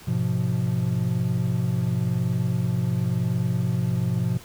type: chord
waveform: triangle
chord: F diminished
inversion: first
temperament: just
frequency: 104.77 / 125.72 / 174.61 Hz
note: Ab2 / Cb3 / F3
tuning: +16 / +31 / 0 cents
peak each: -26 / -22 / -24 dBFS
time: 0.07-4.38 s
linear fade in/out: 10 ms
effects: pink hiss -46 dBFS RMS until 4.44 s